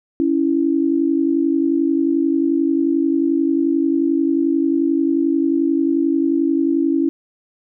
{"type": "tone pair together", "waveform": "sine", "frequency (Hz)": [279.1, 330.4], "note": ["C#4", "E4"], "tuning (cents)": [12, 4], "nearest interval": "minor third", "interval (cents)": 292, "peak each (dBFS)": -17, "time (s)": [0.2, 7.09], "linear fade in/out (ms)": 0, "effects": []}